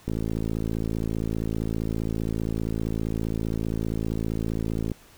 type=click train; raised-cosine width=3 ms; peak=-15 dBFS; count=268; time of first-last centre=0.08-4.917 s; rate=55.2 Hz; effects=pink hiss -53 dBFS RMS until 5.17 s